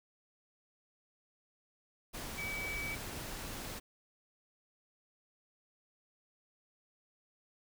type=tone in noise; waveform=sine; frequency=2289 Hz; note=D7; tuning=45 cents flat; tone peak=-38 dBFS; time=2.37-2.96 s; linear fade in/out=20 ms; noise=pink; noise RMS=-43 dBFS; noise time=2.13-3.8 s; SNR=+2 dB; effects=none